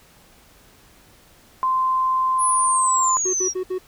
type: tone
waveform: sine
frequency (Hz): 1039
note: C6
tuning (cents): -12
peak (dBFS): -17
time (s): 1.63-3.17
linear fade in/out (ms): 0
type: exponential sweep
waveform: sine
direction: down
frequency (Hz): 10548 to 5588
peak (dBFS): -20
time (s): 2.38-3.54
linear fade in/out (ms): 50
type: tone bursts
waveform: triangle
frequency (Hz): 370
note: F#4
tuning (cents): 0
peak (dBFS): -20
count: 4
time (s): 3.25-3.785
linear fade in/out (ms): 10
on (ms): 85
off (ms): 65
effects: pink hiss -52 dBFS RMS until 3.87 s